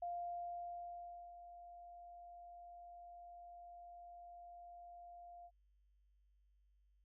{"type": "tone with ADSR envelope", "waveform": "sine", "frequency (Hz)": 698.5, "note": "F5", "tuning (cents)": 0, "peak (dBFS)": -40, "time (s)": [0.02, 5.51], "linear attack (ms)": 5, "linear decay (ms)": 1300, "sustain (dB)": -13, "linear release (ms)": 55, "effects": ["added 50 Hz sine -70 dBFS peak until 7.04 s"]}